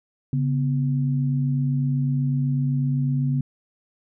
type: tone pair together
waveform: sine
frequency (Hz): 139.82 / 247.8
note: C#3 / B3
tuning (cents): +15 / +6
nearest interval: minor seventh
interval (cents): 991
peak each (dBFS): -20 / -27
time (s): 0.33-3.41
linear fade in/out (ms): 2
effects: none